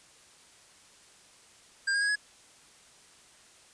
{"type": "tone with pitch steps", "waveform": "square", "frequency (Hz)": [1600, 1626.1, 1652.6, 1679.5], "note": ["G6", "G#6", "G#6", "G#6"], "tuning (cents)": [35, -37, -9, 19], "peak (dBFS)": -26, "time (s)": [1.87, 2.158], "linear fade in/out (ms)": 10, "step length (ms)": 72, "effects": ["white hiss -57 dBFS RMS until 3.73 s", "resampled to 22050 Hz"]}